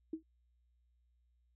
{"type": "tone with exponential decay", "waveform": "sine", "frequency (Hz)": 320, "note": "D#4", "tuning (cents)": 49, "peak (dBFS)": -33, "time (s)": [0.13, 0.23], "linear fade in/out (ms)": 5, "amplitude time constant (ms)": 21, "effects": ["added 60 Hz sine -70 dBFS peak until 1.55 s"]}